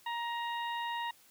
harmonic tone, 940 Hz, A#5, 14 cents sharp, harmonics 1 / 2 / 3 / 4, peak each -35 / -41 / -45 / -47 dBFS, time 0.06-1.11 s, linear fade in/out 5 ms, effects white hiss -62 dBFS RMS until 1.3 s

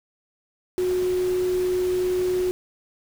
sine tone in noise, 365 Hz, F#4, 24 cents flat, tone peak -20 dBFS, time 0.78-2.51 s, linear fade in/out 0 ms, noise pink, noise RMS -38 dBFS, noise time 0.78-2.51 s, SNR +15 dB, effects none

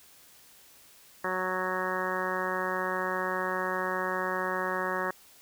harmonic tone, 185 Hz, F#3, in tune, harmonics 1 / 2 / 3 / 4 / 5 / 6 / 7 / 8 / 9 / 10, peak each -41 / -36 / -36 / -41 / -37 / -35 / -39 / -41 / -36 / -38 dBFS, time 1.24-5.11 s, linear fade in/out 5 ms, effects white hiss -56 dBFS RMS until 5.41 s

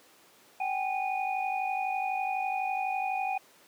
sine tone cluster, 762 / 814 / 2465 Hz, G5 / G#5 / D#7, -49 / -35 / -17 cents, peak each -30 / -34 / -36 dBFS, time 0.6-3.38 s, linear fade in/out 5 ms, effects pink hiss -58 dBFS RMS until 3.67 s + high-pass 300 Hz 12 dB/octave

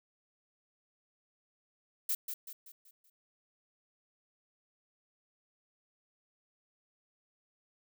violet noise with echo, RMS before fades -32 dBFS, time 2.09-2.15 s, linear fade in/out 5 ms, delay 190 ms, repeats 5, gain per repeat -7 dB, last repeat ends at 3.1 s, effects none

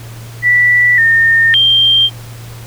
sine tone with pitch steps, 1962 / 1825 / 3173 Hz, B6 / A#6 / G7, -12 / -37 / +20 cents, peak -6 dBFS, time 0.42-2.1 s, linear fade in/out 50 ms, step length 560 ms, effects added 116 Hz sine -28 dBFS peak until 2.66 s + pink hiss -36 dBFS RMS until 2.66 s

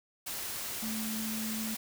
sine tone in noise, 220 Hz, A3, in tune, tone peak -35 dBFS, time 0.82-1.75 s, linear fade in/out 10 ms, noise white, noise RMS -38 dBFS, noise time 0.26-1.77 s, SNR 0 dB, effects none

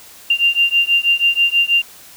sine beating tone pair, 2783 / 2789.2 Hz, F7 / F7, -7 / -3 cents, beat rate 6.2 Hz, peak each -15 dBFS, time 0.3-1.82 s, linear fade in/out 5 ms, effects white hiss -41 dBFS RMS until 2.16 s

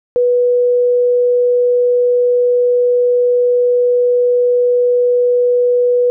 sine tone, 490 Hz, B4, 14 cents flat, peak -9 dBFS, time 0.16-6.1 s, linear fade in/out 0 ms, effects none

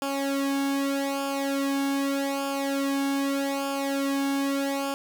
sawtooth tone with flanger, 276.4 Hz, C#4, 5 cents flat, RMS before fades -27 dBFS, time 0.02-4.94 s, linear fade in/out 0 ms, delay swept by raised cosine 0.5 to 1.6 ms, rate 0.82 Hz, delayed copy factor -0.85, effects 10-bit

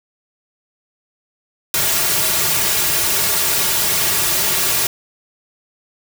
white noise with comb filter, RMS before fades -17 dBFS, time 1.74-4.87 s, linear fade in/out 2 ms, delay 3.9 ms, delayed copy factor -0.75, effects none

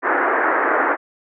white band-pass noise, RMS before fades -18 dBFS, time 0.02-0.97 s, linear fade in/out 50 ms, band 290 to 1800 Hz, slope 48 dB/octave, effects none

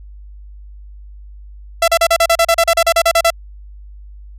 sawtooth tone bursts, 670 Hz, E5, 28 cents sharp, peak -5 dBFS, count 16, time 1.82-3.304 s, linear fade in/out 5 ms, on 59 ms, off 36 ms, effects added 50 Hz sine -33 dBFS peak until 4.38 s + resampled to 32000 Hz

